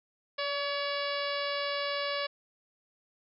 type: harmonic tone with a mistuned harmonic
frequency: 567 Hz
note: C#5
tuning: 39 cents sharp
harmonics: 1 / 2 / 3 / 4 / 5 / 6 / 7 / 8 / 9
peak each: -34 / -37 / -39 / -40 / -41 / -42 / -42 / -43 / -44 dBFS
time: 0.38-2.27 s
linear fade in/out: 10 ms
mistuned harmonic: 1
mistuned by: +15 cents
effects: none